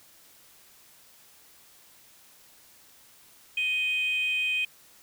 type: tone pair together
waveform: sine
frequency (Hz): 2500 / 3147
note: D#7 / G7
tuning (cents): +8 / +6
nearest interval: major third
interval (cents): 398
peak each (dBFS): -24 / -31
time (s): 3.57-4.65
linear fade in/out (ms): 5
effects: tanh soft clip ceiling -20 dBFS + white hiss -56 dBFS RMS until 5.02 s